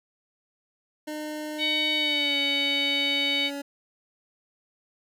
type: tone with pitch glide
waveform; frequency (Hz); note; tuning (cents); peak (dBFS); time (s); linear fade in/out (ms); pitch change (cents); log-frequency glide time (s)
25% pulse; 304.2 to 282.2; D#4 to C#4; -39 to +31; -28; 1.07-3.62; 10; -130; 1.96-2.38
type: harmonic tone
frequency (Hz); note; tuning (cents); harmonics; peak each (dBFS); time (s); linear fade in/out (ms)
750; F#5; +23; 3 / 4 / 5 / 6; -27 / -28 / -28 / -37; 1.58-3.51; 50
effects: none